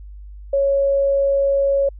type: tone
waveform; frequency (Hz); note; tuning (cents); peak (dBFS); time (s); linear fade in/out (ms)
sine; 554; C#5; -1; -14; 0.53-1.89; 5
effects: added 50 Hz sine -34 dBFS peak until 1.99 s